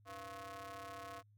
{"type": "ring-modulated tone", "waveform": "sawtooth", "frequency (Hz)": 201.2, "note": "G3", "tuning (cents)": 45, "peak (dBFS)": -40, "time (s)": [0.05, 1.23], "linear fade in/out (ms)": 50, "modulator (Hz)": 888, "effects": ["added 104 Hz sine -64 dBFS peak until 1.37 s"]}